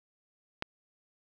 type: click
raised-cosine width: 0.3 ms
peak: -16 dBFS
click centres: 0.624 s
effects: none